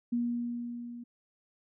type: tone with level ramp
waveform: sine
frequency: 238.8 Hz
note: A#3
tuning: 42 cents sharp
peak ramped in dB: -26 to -41 dBFS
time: 0.12-1.04 s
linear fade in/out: 10 ms
effects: none